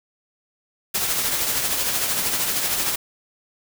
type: noise with tremolo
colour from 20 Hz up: white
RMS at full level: -21 dBFS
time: 0.94-2.96 s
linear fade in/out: 10 ms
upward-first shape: triangle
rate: 13 Hz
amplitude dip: 45%
effects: none